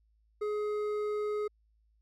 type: tone with hard clipping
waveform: triangle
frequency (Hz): 420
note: G#4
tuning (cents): +19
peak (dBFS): -32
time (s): 0.41-1.48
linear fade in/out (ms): 10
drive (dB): 11
effects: added 54 Hz sine -66 dBFS peak until 2.01 s